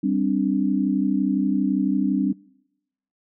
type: chord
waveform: sine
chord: G suspended fourth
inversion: none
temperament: equal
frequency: 196 / 261.6 / 293.7 Hz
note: G3 / C4 / D4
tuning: 0 / 0 / 0 cents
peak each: -23 dBFS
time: 0.03-2.33 s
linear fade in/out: 10 ms
effects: noise-tail reverb RT60 0.9 s tail -25 dB re dry